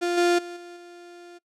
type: tone with level steps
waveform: 35% pulse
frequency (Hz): 349.2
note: F4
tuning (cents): 0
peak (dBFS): -21 / -16 / -33 / -38 / -41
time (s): 0.01-1.39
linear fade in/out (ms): 20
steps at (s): 0.17 / 0.38 / 0.56 / 0.76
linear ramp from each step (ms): 10
effects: noise-tail reverb RT60 0.1 s tail -22 dB re dry + low-pass 8000 Hz 12 dB/octave